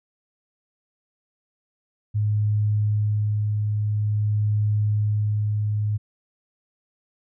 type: tone with tremolo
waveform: sine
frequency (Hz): 105.3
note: G#2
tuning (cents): +24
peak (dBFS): -18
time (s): 2.14-5.98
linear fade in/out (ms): 20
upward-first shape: sine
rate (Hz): 0.49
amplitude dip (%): 25
effects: none